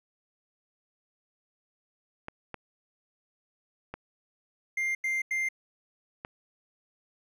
clicks, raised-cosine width 0.5 ms, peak -22 dBFS, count 4, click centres 2.284 / 2.543 / 3.94 / 6.249 s
triangle tone bursts, 2100 Hz, C7, 6 cents sharp, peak -25 dBFS, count 3, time 4.77-5.488 s, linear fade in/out 5 ms, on 180 ms, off 89 ms
effects none

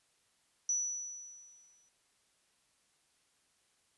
sine tone with exponential decay, 5920 Hz, F#8, in tune, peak -28 dBFS, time 0.69-1.89 s, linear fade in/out 2 ms, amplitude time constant 260 ms, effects white hiss -73 dBFS RMS until 3.97 s + resampled to 24000 Hz

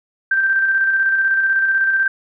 sine tone with tremolo, 1568 Hz, G6, in tune, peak -12 dBFS, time 0.31-2.08 s, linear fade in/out 5 ms, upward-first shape square, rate 16 Hz, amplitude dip 30%, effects none

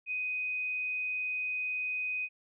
sine tone, 2501 Hz, D#7, 8 cents sharp, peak -31 dBFS, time 0.06-2.29 s, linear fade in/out 50 ms, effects none

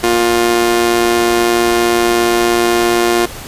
sawtooth tone with amplitude modulation, 352.9 Hz, F4, 18 cents sharp, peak -3 dBFS, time 0.03-3.26 s, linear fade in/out 10 ms, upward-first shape sine, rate 117 Hz, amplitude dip 75%, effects pink hiss -29 dBFS RMS until 3.47 s + resampled to 32000 Hz

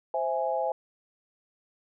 sine chord, C augmented, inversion none, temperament equal, 523.3 / 659.3 / 830.6 Hz, C5 / E5 / G#5, 0 / 0 / 0 cents, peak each -30 dBFS, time 0.14-0.72 s, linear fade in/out 2 ms, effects none

